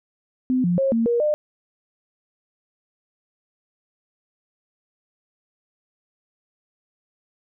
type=tone with pitch steps; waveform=sine; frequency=255.6 / 175.5 / 540 / 229 / 474 / 602 Hz; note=C4 / F3 / C#5 / A#3 / A#4 / D5; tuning=-40 / +9 / -45 / -31 / +29 / +43 cents; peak=-17 dBFS; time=0.5-1.34 s; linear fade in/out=0 ms; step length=140 ms; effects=none